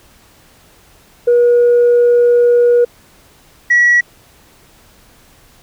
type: tone pair in turn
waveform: sine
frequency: 481.1 / 1929.6 Hz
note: B4 / B6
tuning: -45 / -41 cents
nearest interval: 2 octaves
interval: 2404 cents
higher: second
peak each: -5 dBFS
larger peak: neither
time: 1.27-2.85 / 3.7-4.01 s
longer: first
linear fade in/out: 10 ms
effects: tanh soft clip ceiling -4 dBFS + pink hiss -47 dBFS RMS until 5.62 s